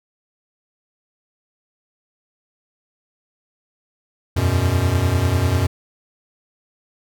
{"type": "chord", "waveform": "square", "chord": "E suspended second", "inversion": "none", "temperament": "equal with one note detuned", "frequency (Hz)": [82.41, 92.5, 122.48], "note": ["E2", "F#2", "B2"], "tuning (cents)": [0, 0, -14], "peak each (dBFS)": [-23, -19, -22], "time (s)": [4.36, 5.67], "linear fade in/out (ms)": 10, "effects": []}